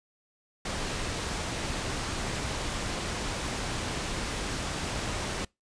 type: low-pass noise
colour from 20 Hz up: pink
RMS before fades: -33 dBFS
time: 0.65-5.45 s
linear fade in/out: 5 ms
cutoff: 8700 Hz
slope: 12 dB/octave
effects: noise-tail reverb RT60 0.2 s tail -25 dB re dry + resampled to 22050 Hz